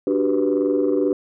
sine chord, G major seventh, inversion second, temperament equal, 293.7 / 370 / 392 / 493.9 Hz, D4 / F#4 / G4 / B4, 0 / 0 / 0 / 0 cents, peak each -20 / -23 / -21 / -22 dBFS, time 0.07-1.13 s, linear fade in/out 2 ms, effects tanh soft clip ceiling -10 dBFS

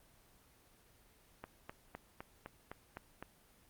click train, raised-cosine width 0.5 ms, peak -29 dBFS, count 8, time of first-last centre 1.44-3.226 s, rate 3.92 Hz, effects pink hiss -66 dBFS RMS until 3.69 s + Opus 24 kbps

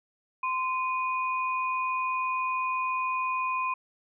sine tone pair together, 1033.8 / 2473 Hz, C6 / D#7, -21 / -11 cents, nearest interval octave + minor third, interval 1510 cents, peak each -27 / -33 dBFS, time 0.43-3.74 s, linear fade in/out 5 ms, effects none

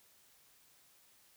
silence, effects white hiss -66 dBFS RMS until 1.36 s

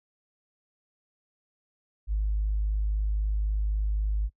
sine tone, 51.91 Hz, G#1, in tune, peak -23 dBFS, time 2.07-4.3 s, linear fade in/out 50 ms, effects noise-tail reverb RT60 0.1 s tail -26 dB re dry + tanh soft clip ceiling -19 dBFS

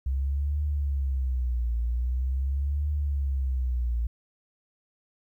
sine tone with vibrato, 65.5 Hz, C2, 2 cents sharp, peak -24 dBFS, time 0.06-4.07 s, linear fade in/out 5 ms, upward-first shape triangle, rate 0.44 Hz, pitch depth 220 cents each way, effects 11-bit

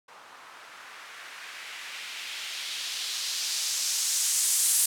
violet noise with low-pass filter sweep, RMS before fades -31 dBFS, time 0.08-4.86 s, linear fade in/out 5 ms, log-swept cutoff 940 to 9500 Hz, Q 1.4, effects none

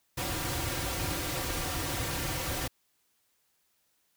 pink noise with comb filter, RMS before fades -33 dBFS, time 0.17-2.68 s, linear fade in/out 10 ms, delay 4.7 ms, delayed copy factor -0.75, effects white hiss -73 dBFS RMS until 4.16 s

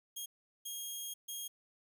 10% pulse tone bursts at uneven times, 3252 Hz, G#7, 37 cents flat, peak -32 dBFS, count 3, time 0.16-0.26 / 0.65-1.14 / 1.28-1.48 s, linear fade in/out 10 ms, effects 12-bit

